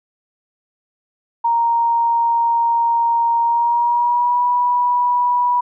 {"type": "tone with pitch glide", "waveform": "sine", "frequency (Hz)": [932.3, 976.4], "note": ["A#5", "B5"], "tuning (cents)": [0, -20], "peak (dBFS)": -13, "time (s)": [1.44, 5.61], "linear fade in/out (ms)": 10, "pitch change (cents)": 80, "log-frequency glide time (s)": [3.42, 4.44], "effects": []}